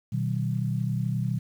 sine tone cluster, 122.7 / 154.4 / 190.4 Hz, B2 / D#3 / F#3, -11 / -13 / +50 cents, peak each -27 / -30 / -31 dBFS, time 0.12-1.39 s, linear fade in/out 10 ms, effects 9-bit

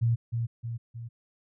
sine tone with echo, 116.54 Hz, A#2, in tune, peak -21 dBFS, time 0.01-0.16 s, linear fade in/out 20 ms, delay 310 ms, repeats 3, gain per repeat -5 dB, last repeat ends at 1.09 s, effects none

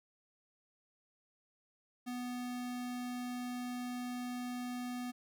square tone, 246.9 Hz, B3, in tune, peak -39 dBFS, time 2.06-5.12 s, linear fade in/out 20 ms, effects none

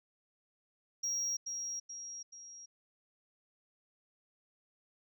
sine tone with echo, 5640 Hz, F8, 16 cents sharp, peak -30 dBFS, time 1.03-1.37 s, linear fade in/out 10 ms, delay 430 ms, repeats 3, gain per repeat -6 dB, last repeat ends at 2.66 s, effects tanh soft clip ceiling -31 dBFS

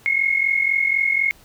sine tone pair together, 2155 / 2199 Hz, C#7 / C#7, -49 / -14 cents, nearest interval unison, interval 35 cents, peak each -18 / -21 dBFS, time 0.06-1.31 s, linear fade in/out 0 ms, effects pink hiss -51 dBFS RMS until 1.44 s

